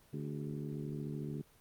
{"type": "harmonic tone with a mistuned harmonic", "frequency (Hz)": 73.42, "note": "D2", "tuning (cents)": 0, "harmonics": [2, 3, 4, 5, 6], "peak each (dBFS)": [-40, -44, -46, -48, -50], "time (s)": [0.13, 1.42], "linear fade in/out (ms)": 5, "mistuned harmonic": 6, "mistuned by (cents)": -94, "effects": ["pink hiss -65 dBFS RMS until 1.6 s", "Opus 24 kbps"]}